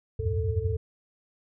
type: tone cluster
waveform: sine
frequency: 74.7 / 87.6 / 97.9 / 113.2 / 443.1 Hz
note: D2 / F2 / G2 / A2 / A4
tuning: +30 / +6 / -2 / +50 / +12 cents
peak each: -32 / -30 / -29 / -34 / -32 dBFS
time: 0.19-0.77 s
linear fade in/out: 10 ms
effects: none